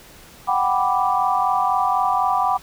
sine chord, G major seventh, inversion third, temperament equal, 740 / 784 / 987.8 / 1174.7 Hz, F#5 / G5 / B5 / D6, 0 / 0 / 0 / 0 cents, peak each -22 dBFS, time 0.47-2.58 s, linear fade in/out 20 ms, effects pink hiss -45 dBFS RMS until 2.62 s

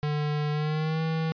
square tone with pitch glide, 149.1 to 160.73 Hz, D3 to E3, +27 to -43 cents, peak -26 dBFS, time 0.03-1.32 s, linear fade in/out 0 ms, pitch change +130 cents, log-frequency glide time 0.52-1.02 s, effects resampled to 11025 Hz

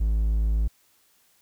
triangle tone, 53.9 Hz, A1, 35 cents flat, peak -18 dBFS, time 0-0.68 s, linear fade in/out 10 ms, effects white hiss -63 dBFS RMS until 1.41 s

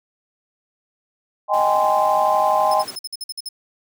sine chord, Ab major seventh, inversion second, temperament just, 623 / 778.7 / 830.6 / 1038.3 Hz, Eb5 / G5 / Ab5 / C6, +2 / -12 / 0 / -14 cents, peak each -20 dBFS, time 1.48-2.85 s, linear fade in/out 50 ms
pink noise, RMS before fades -37 dBFS, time 1.53-2.96 s, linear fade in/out 10 ms
sawtooth tone bursts, 5190 Hz, E8, 28 cents flat, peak -24 dBFS, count 10, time 2.71-3.489 s, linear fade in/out 5 ms, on 32 ms, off 51 ms
effects high-pass 200 Hz 12 dB/octave

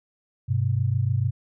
sine tone pair together, 100.5 / 127.39 Hz, G2 / C3, +44 / -46 cents, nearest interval major third, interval 410 cents, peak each -23 dBFS, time 0.48-1.31 s, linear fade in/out 20 ms, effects none

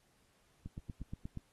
click train, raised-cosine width 5 ms, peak -29 dBFS, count 7, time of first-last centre 0.66-1.373 s, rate 8.41 Hz, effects pink hiss -72 dBFS RMS until 1.52 s + AAC 32 kbps

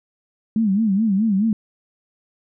sine tone with vibrato, 207.8 Hz, G#3, 1 cent sharp, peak -15 dBFS, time 0.56-1.53 s, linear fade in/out 2 ms, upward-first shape sine, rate 4.7 Hz, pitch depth 160 cents each way, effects none

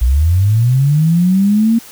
sine linear sweep, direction up, 56.3 to 233.1 Hz, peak -8 dBFS, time 0.01-1.79 s, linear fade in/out 10 ms, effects white hiss -37 dBFS RMS until 1.91 s

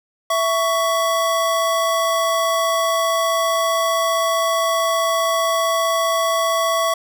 square tone pair together, 661 / 1120.1 Hz, E5 / C#6, +5 / +18 cents, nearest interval major sixth, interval 913 cents, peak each -20 dBFS, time 0.3-6.94 s, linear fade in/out 5 ms, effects none

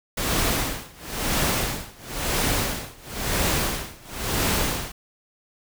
pink noise with tremolo, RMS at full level -22 dBFS, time 0.17-4.92 s, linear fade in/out 5 ms, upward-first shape sine, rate 0.98 Hz, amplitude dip 95%, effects none

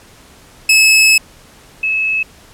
sawtooth / sine tone pair in turn, 2591 / 2591 Hz, E7 / E7, -30 / -30 cents, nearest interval unison, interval 0 cents, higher neither, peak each -3 / -13 dBFS, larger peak first, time 0.69-1.18 / 1.83-2.23 s, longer first, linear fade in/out 5 ms, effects pink hiss -43 dBFS RMS until 2.53 s + low-pass 12000 Hz 12 dB/octave

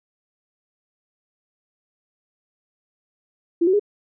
sine tone with pitch steps, 339 / 374 / 412.6 Hz, E4 / F#4 / G#4, +49 / +19 / -11 cents, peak -14 dBFS, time 3.61-3.796 s, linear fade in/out 10 ms, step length 62 ms, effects none

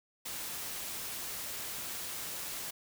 white noise, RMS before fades -40 dBFS, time 0.25-2.71 s, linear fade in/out 10 ms, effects none

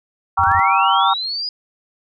sine chord, G diminished seventh, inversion none, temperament just, 784 / 940.8 / 1128.9 / 1354.7 Hz, G5 / Bb5 / Db6 / Fb6, 0 / +16 / +31 / +47 cents, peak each -18 dBFS, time 0.37-1.14 s, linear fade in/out 10 ms
sine tone bursts, 89.1 Hz, F2, 35 cents sharp, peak -23 dBFS, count 3, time 0.39-0.594 s, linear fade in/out 0 ms, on 48 ms, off 30 ms
sine linear sweep, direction up, 1400 to 4990 Hz, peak -21 dBFS, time 0.43-1.49 s, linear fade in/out 2 ms
effects none

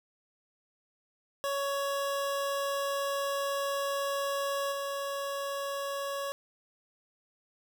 25% pulse tone with level steps, 558 Hz, C#5, 11 cents sharp, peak -26 / -29 dBFS, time 1.44-6.32 s, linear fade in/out 0 ms, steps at 4.71 s, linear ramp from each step 20 ms, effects none

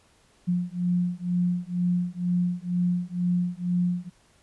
sine beating tone pair, 176.4 / 178.5 Hz, F3 / F3, +18 / +38 cents, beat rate 2.1 Hz, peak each -26 dBFS, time 0.47-4.1 s, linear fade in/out 20 ms, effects pink hiss -61 dBFS RMS until 4.42 s + resampled to 24000 Hz

